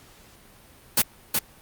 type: noise with echo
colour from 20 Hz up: white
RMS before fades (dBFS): -18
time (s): 0.97-1.02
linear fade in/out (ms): 5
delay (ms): 370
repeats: 1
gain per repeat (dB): -4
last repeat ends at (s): 1.39
effects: pink hiss -52 dBFS RMS until 1.61 s + Opus 48 kbps